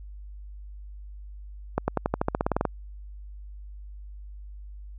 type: accelerating click train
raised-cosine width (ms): 1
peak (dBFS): -9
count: 14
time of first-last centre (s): 1.78-2.652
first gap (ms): 100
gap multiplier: 0.93
effects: added 50 Hz sine -39 dBFS peak until 4.98 s